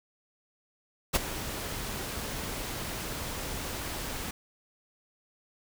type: noise with ADSR envelope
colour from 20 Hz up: pink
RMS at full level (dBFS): -22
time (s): 1.13-4.31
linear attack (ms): 23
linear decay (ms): 23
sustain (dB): -14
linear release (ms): 4
effects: none